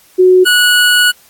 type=tone pair in turn; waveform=sine / 25% pulse; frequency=368.2 / 1465.6 Hz; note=F#4 / F#6; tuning=-8 / -17 cents; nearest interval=2 octaves; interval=2391 cents; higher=second; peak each=-3 dBFS; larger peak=neither; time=0.18-0.45 / 0.45-1.12 s; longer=second; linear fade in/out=20 ms; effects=white hiss -46 dBFS RMS until 1.29 s + AAC 64 kbps